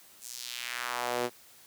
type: tone with high-pass filter sweep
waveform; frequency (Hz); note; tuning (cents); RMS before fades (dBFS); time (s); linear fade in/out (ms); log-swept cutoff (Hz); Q
sawtooth; 122.1; B2; -19; -35; 0.2-1.3; 50; 8500 to 360; 1.6
effects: white hiss -56 dBFS RMS until 1.66 s + high-pass 60 Hz 12 dB/octave